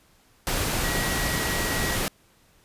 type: tone in noise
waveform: sine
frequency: 1916 Hz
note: A#6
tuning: 47 cents sharp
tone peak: -31 dBFS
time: 0.84-1.96 s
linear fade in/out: 0 ms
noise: pink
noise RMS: -26 dBFS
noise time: 0.47-2.08 s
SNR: -8 dB
effects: pink hiss -60 dBFS RMS until 2.64 s + resampled to 32000 Hz